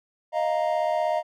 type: chord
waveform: triangle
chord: Eb suspended second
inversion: none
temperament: equal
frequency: 622.3 / 698.5 / 932.3 Hz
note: Eb5 / F5 / Bb5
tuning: 0 / 0 / 0 cents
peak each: -23 / -24 / -28 dBFS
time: 0.32-1.23 s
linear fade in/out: 50 ms
effects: none